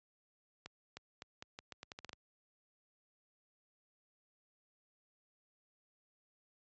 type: accelerating click train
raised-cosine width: 0.2 ms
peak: -29 dBFS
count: 12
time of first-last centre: 0.66-2.131 s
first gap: 310 ms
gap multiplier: 0.81
effects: high-pass 60 Hz 12 dB/octave + resampled to 16000 Hz